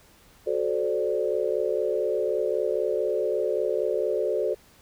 sine chord, D dominant seventh, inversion first, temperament equal with one note detuned, 370 / 434.9 / 523.3 / 587.3 Hz, F#4 / A4 / C5 / D5, 0 / -20 / 0 / 0 cents, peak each -29 / -27 / -29 / -29 dBFS, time 0.46-4.55 s, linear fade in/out 20 ms, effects pink hiss -56 dBFS RMS until 4.81 s

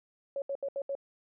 sine tone bursts, 554.4 Hz, C#5, in tune, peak -31 dBFS, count 5, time 0.36-0.952 s, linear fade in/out 2 ms, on 60 ms, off 73 ms, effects none

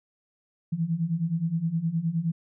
sine beating tone pair, 159.6 / 169.2 Hz, D#3 / E3, +44 / +45 cents, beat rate 9.6 Hz, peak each -29 / -26 dBFS, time 0.72-2.32 s, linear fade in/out 10 ms, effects none

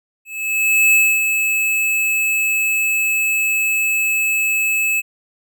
square tone with ADSR envelope, 2599 Hz, E7, 25 cents flat, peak -10 dBFS, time 0.25-5.02 s, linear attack 680 ms, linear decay 270 ms, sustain -6 dB, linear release 30 ms, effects none

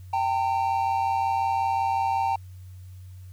triangle tone pair together, 784 / 909.5 Hz, G5 / A#5, 0 / -43 cents, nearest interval minor third, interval 257 cents, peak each -23 / -23 dBFS, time 0.13-2.36 s, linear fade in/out 5 ms, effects added 92 Hz sine -40 dBFS peak until 3.32 s + white hiss -62 dBFS RMS until 3.32 s

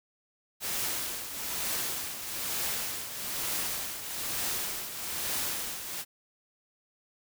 white noise with tremolo, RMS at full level -31 dBFS, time 0.6-6.05 s, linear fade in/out 50 ms, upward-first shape triangle, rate 1.1 Hz, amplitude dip 65%, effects none

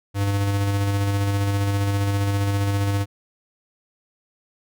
square tone with tremolo, 100 Hz, G2, 35 cents sharp, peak -19 dBFS, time 0.14-3.06 s, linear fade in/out 50 ms, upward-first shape square, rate 15 Hz, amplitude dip 25%, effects none

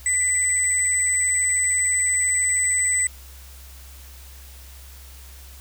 sine tone pair together, 2000 / 8007 Hz, B6 / B8, +21 / +23 cents, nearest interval 2 octaves, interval 2402 cents, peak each -24 / -19 dBFS, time 0.06-3.07 s, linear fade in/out 2 ms, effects added 66 Hz sine -41 dBFS peak until 5.6 s + white hiss -47 dBFS RMS until 5.6 s

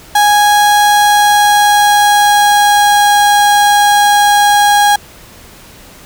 35% pulse tone with pitch glide, 828 to 822.3 Hz, G#5 to G#5, -5 to -17 cents, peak -4 dBFS, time 0.15-4.96 s, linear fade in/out 5 ms, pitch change -12 cents, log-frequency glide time 0.94-3.17 s, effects pink hiss -37 dBFS RMS until 6.05 s

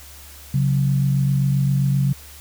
sine tone pair together, 137.38 / 185 Hz, C#3 / F#3, -15 / 0 cents, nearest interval perfect fourth, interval 515 cents, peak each -16 / -24 dBFS, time 0.54-2.13 s, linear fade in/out 5 ms, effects added 71 Hz sine -43 dBFS peak until 2.4 s + white hiss -43 dBFS RMS until 2.4 s

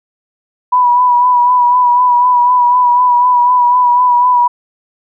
sine tone with vibrato, 983 Hz, B5, 8 cents flat, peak -6 dBFS, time 0.72-4.48 s, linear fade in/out 10 ms, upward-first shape sine, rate 4 Hz, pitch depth 32 cents each way, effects none

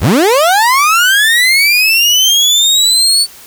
30% pulse linear sweep, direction up, 44.27 to 4500 Hz, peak -4 dBFS, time 0-3.27 s, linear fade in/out 50 ms, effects white hiss -36 dBFS RMS until 3.46 s

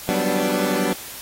20% pulse chord, G major seventh, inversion third, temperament equal, 185 / 196 / 246.9 / 293.7 Hz, F#3 / G3 / B3 / D4, 0 / 0 / 0 / 0 cents, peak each -21 dBFS, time 0.09-0.93 s, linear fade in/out 0 ms, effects white hiss -36 dBFS RMS until 1.21 s + AAC 48 kbps

